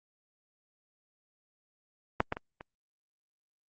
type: clicks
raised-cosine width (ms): 0.5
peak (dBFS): -8 / -15 / -23 / -28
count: 4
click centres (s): 2.204 / 2.324 / 2.369 / 2.609
effects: Opus 24 kbps